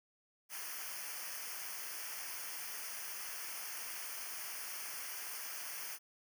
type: noise with comb filter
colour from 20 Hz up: white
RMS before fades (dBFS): -44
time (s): 0.49-5.99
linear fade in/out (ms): 50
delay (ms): 0.26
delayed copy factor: -0.9
effects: none